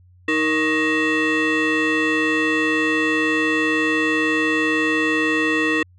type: tone with frequency modulation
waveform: sine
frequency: 1096 Hz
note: C#6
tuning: 20 cents flat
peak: -14 dBFS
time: 0.28-5.83 s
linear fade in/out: 5 ms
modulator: 782 Hz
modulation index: 2
effects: tanh soft clip ceiling -15 dBFS + added 90 Hz sine -48 dBFS peak until 5.98 s